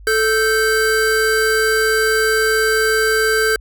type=tone pair together; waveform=square; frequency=438.5 / 1560 Hz; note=A4 / G6; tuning=-6 / -9 cents; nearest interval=octave + minor seventh; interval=2197 cents; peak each=-17 dBFS; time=0.07-3.56 s; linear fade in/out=2 ms; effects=added 50 Hz sine -36 dBFS peak until 3.6 s